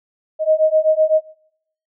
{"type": "beating tone pair", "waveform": "sine", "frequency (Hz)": [622.3, 630.2], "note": ["D#5", "D#5"], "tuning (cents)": [0, 22], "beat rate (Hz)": 7.9, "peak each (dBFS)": -15, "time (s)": [0.39, 1.22], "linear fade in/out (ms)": 50, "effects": ["noise-tail reverb RT60 0.7 s tail -22 dB re dry"]}